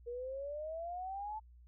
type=exponential sweep; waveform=sine; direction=up; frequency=470.6 to 880 Hz; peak=-39 dBFS; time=0.06-1.4 s; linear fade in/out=20 ms; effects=added 60 Hz sine -56 dBFS peak until 1.67 s